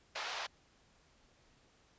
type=band-pass noise; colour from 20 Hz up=pink; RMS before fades=-41 dBFS; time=0.15-0.47 s; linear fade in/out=10 ms; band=630 to 5400 Hz; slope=24 dB/octave; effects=pink hiss -68 dBFS RMS until 1.98 s + resampled to 16000 Hz